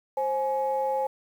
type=tone pair together; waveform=sine; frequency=529.8 / 841 Hz; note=C5 / G#5; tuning=+22 / +22 cents; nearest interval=minor sixth; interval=800 cents; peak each=-26 dBFS; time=0.17-1.07 s; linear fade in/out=5 ms; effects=tanh soft clip ceiling -17 dBFS + 9-bit